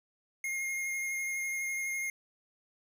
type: tone with vibrato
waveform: square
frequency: 2137 Hz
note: C7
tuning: 36 cents sharp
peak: -33 dBFS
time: 0.44-2.1 s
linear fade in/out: 2 ms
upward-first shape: sine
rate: 12 Hz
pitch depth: 15 cents each way
effects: none